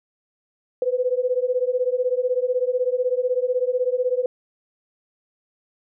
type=beating tone pair; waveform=sine; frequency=493.9 / 509.9 Hz; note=B4 / C5; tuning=0 / -45 cents; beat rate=16 Hz; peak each=-22 dBFS; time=0.82-4.26 s; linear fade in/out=2 ms; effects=none